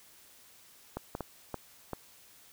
clicks, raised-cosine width 1 ms, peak -21 dBFS, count 5, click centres 0.97 / 1.151 / 1.207 / 1.543 / 1.933 s, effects white hiss -58 dBFS RMS until 2.52 s

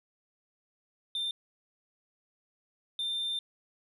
sine tone pair in turn, 3590 / 3590 Hz, A7 / A7, +34 / +34 cents, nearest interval unison, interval 0 cents, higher neither, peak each -28 dBFS, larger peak neither, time 1.15-1.31 / 2.99-3.39 s, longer second, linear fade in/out 2 ms, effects tanh soft clip ceiling -29 dBFS

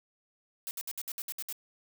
blue noise bursts, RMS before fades -37 dBFS, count 9, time 0.67-1.526 s, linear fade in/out 0 ms, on 40 ms, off 62 ms, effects none

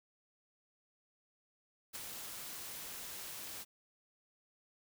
white noise with ADSR envelope, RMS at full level -42 dBFS, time 1.93-3.65 s, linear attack 26 ms, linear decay 10 ms, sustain -4 dB, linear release 33 ms, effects none

